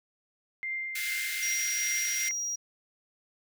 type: tone with tremolo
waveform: sine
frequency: 2097 Hz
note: C7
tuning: 3 cents sharp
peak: -30 dBFS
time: 0.63-2.31 s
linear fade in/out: 0 ms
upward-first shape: triangle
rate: 2.5 Hz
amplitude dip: 40%
type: high-pass noise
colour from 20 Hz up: pink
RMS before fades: -36 dBFS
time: 0.95-2.29 s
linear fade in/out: 5 ms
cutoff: 1500 Hz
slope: 96 dB/octave
type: tone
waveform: triangle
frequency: 5720 Hz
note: F8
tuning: 41 cents sharp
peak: -29 dBFS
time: 1.42-2.56 s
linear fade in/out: 10 ms
effects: none